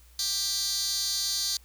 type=tone with high-pass filter; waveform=15% pulse; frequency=394.3 Hz; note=G4; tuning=10 cents sharp; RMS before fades=-29 dBFS; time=0.19-1.57 s; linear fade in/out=2 ms; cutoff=4900 Hz; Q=5.7; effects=added 60 Hz sine -53 dBFS peak until 1.64 s + white hiss -60 dBFS RMS until 1.64 s